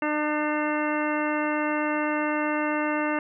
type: harmonic tone with a mistuned harmonic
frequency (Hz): 301.3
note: D4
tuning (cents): +44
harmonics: 1 / 2 / 3 / 4 / 5 / 6 / 7 / 9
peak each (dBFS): -27 / -30 / -32 / -33 / -34 / -35 / -35 / -37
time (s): 0.02-3.19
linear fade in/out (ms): 2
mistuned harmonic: 6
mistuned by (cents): -18
effects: none